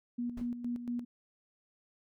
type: tone with tremolo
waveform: sine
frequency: 241 Hz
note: B3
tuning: 42 cents flat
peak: -32 dBFS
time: 0.18-1.05 s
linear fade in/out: 10 ms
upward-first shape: square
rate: 4.3 Hz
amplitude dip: 60%
type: noise with exponential decay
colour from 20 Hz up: brown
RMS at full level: -40 dBFS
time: 0.37-0.54 s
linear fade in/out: 5 ms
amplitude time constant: 35 ms
effects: none